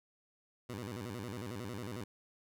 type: tone with vibrato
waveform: 15% pulse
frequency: 110 Hz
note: A2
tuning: in tune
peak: -34 dBFS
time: 0.69-2.04 s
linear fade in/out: 5 ms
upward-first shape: square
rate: 11 Hz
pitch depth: 190 cents each way
effects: none